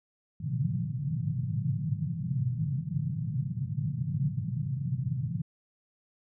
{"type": "band-pass noise", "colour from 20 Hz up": "white", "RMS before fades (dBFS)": -31, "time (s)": [0.4, 5.42], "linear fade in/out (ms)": 5, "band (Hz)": [110, 160], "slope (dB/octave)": 48, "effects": []}